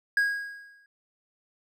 triangle tone with exponential decay, 1642 Hz, G#6, 20 cents flat, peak -17 dBFS, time 0.17-0.86 s, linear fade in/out 2 ms, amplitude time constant 150 ms, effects none

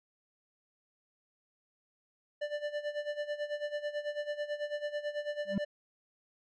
square tone with tremolo, 590 Hz, D5, 8 cents sharp, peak -32 dBFS, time 2.41-5.65 s, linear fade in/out 10 ms, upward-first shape sine, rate 9.1 Hz, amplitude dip 80%
triangle tone with exponential growth, 198.7 Hz, G3, 24 cents sharp, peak -22 dBFS, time 5.45-5.58 s, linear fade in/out 2 ms, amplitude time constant 28 ms
effects low-pass 3000 Hz 12 dB/octave

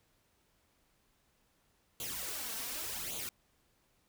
white noise with flanger, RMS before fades -40 dBFS, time 2-3.29 s, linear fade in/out 2 ms, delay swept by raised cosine 0.28 to 4.48 ms, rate 0.87 Hz, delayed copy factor +0.75, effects pink hiss -73 dBFS RMS until 4.08 s

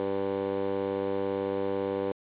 15% pulse tone with band-pass filter, 98 Hz, G2, in tune, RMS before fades -30 dBFS, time 0-2.12 s, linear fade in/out 0 ms, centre 540 Hz, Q 4.4, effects resampled to 8000 Hz + 8-bit

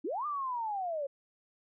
sine linear two-way sweep, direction up then down, 256.2 to 1215 to 538 Hz, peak -32 dBFS, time 0.04-1.07 s, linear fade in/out 10 ms, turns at 0.26 s, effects none

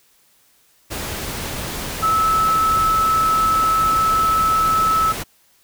sine tone in noise, 1304 Hz, E6, 19 cents flat, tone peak -14 dBFS, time 2.02-5.13 s, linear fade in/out 20 ms, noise pink, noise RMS -27 dBFS, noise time 0.9-5.24 s, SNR +10 dB, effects white hiss -57 dBFS RMS until 5.63 s

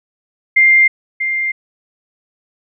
sine tone with echo, 2103 Hz, C7, 8 cents sharp, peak -6 dBFS, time 0.56-0.88 s, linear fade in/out 10 ms, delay 640 ms, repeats 1, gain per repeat -9 dB, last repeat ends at 1.52 s, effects none

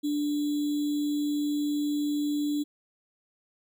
sine tone with sample-and-hold, 293.8 Hz, D4, 1 cent sharp, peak -25 dBFS, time 0.03-2.64 s, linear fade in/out 20 ms, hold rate 3675 Hz, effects none

